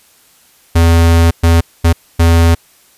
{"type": "tone bursts at uneven times", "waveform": "square", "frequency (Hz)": 83.6, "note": "E2", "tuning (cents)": 25, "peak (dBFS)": -6, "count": 4, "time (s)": [[0.75, 1.31], [1.43, 1.61], [1.84, 1.93], [2.19, 2.55]], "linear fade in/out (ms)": 10, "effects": ["white hiss -48 dBFS RMS until 2.97 s", "resampled to 32000 Hz"]}